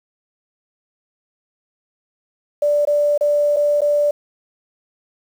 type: tone with dropouts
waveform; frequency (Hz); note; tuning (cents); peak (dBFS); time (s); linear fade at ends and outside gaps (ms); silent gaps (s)
sine; 586; D5; -4; -13; 2.62-4.11; 5; 2.852-2.872 / 3.178-3.209 / 3.563-3.567 / 3.808-3.817
effects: 7-bit